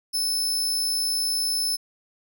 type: tone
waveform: sawtooth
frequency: 5260 Hz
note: E8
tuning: 5 cents flat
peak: -20 dBFS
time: 0.13-1.77 s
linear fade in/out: 20 ms
effects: none